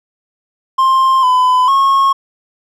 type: tone with pitch steps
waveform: triangle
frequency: 1055 / 1008 / 1090 Hz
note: C6 / B5 / C#6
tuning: +14 / +35 / -29 cents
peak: -6 dBFS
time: 0.78-2.13 s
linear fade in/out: 10 ms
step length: 450 ms
effects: none